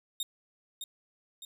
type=tone with echo; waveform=sawtooth; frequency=3693 Hz; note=A#7; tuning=17 cents flat; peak=-28 dBFS; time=0.2-0.23 s; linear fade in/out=2 ms; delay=610 ms; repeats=2; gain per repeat=-6 dB; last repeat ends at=1.45 s; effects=none